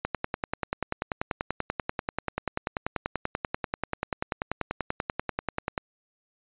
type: click train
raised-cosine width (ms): 0.5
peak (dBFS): -12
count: 60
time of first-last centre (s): 0.05-5.778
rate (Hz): 10.3
effects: resampled to 8000 Hz